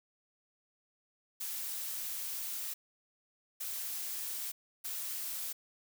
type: noise bursts at uneven times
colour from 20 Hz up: blue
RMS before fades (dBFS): -39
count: 3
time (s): 1.4-2.74 / 3.6-4.52 / 4.84-5.53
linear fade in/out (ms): 10
effects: none